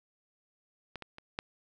clicks, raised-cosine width 0.3 ms, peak -24 / -26 / -30 / -17 dBFS, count 4, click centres 0.957 / 1.023 / 1.184 / 1.389 s, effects none

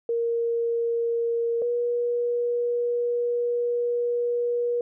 sine tone pair in turn, 466.2 / 479.9 Hz, A#4 / B4, 0 / -50 cents, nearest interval minor second, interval 50 cents, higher second, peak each -22 dBFS, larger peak neither, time 0.09-1.62 / 1.62-4.81 s, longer second, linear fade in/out 2 ms, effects none

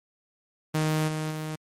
sawtooth tone with level steps, 155.56 Hz, D#3, in tune, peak -19 / -24 / -27 dBFS, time 0.74-1.56 s, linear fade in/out 10 ms, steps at 1.07 / 1.3 s, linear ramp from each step 20 ms, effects MP3 64 kbps

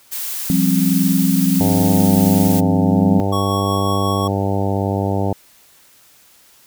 blue noise, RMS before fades -25 dBFS, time 0.11-2.61 s, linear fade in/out 20 ms
sine chord, F suspended second, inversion none, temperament equal with one note detuned, 174.61 / 196 / 265 Hz, F3 / G3 / C4, 0 / 0 / +22 cents, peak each -17 dBFS, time 0.5-3.2 s, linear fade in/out 0 ms
harmonic tone, 98.5 Hz, G2, 9 cents sharp, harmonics 1 / 2 / 3 / 4 / 5 / 6 / 7 / 8 / 9, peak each -20 / -23 / -25 / -26 / -27 / -28 / -28 / -29 / -30 dBFS, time 1.6-5.33 s, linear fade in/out 5 ms
square tone with tremolo, 1108.7 Hz, C#6, in tune, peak -21 dBFS, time 3.32-4.28 s, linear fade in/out 10 ms, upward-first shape sine, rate 5.5 Hz, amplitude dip 25%
effects white hiss -50 dBFS RMS until 6.66 s

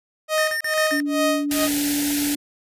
sawtooth tone with tremolo, 624 Hz, D#5, 5 cents sharp, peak -14 dBFS, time 0.28-1.69 s, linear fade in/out 50 ms, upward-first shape sine, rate 2.3 Hz, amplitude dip 100%
square tone bursts, 1817 Hz, A#6, 45 cents flat, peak -23 dBFS, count 5, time 0.38-1.002 s, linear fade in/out 0 ms, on 94 ms, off 38 ms
sine tone, 289 Hz, D4, 28 cents flat, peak -21 dBFS, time 0.91-2.36 s, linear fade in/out 20 ms
white band-stop noise, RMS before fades -25 dBFS, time 1.51-2.35 s, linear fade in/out 2 ms, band 900 to 1400 Hz, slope 96 dB/octave
effects resampled to 32000 Hz

